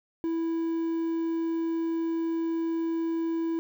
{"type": "tone with quantisation", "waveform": "triangle", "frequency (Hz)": 329.6, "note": "E4", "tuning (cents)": 0, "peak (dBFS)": -24, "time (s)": [0.24, 3.59], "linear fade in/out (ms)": 0, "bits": 9, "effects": []}